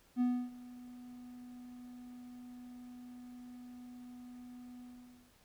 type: tone with ADSR envelope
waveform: triangle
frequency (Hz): 246.9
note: B3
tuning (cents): 0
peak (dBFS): -25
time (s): 0.16-5.34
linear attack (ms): 49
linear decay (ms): 290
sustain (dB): -21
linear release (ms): 530
effects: pink hiss -67 dBFS RMS until 5.44 s